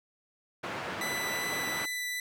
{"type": "band-pass noise", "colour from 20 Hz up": "white", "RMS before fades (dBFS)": -37, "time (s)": [0.63, 1.86], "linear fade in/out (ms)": 10, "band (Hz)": [130, 1600], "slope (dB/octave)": 12}
{"type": "tone with vibrato", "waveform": "sawtooth", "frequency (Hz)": 1989, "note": "B6", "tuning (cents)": 12, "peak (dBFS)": -29, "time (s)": [1.01, 2.2], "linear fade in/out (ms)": 2, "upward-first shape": "triangle", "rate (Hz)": 2.6, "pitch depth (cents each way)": 8}
{"effects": []}